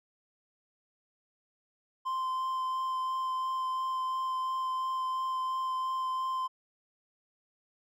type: tone with vibrato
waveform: triangle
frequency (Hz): 1040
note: C6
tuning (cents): -11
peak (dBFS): -28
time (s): 2.05-6.48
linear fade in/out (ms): 20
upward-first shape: sine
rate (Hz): 2.9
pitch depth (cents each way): 9
effects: none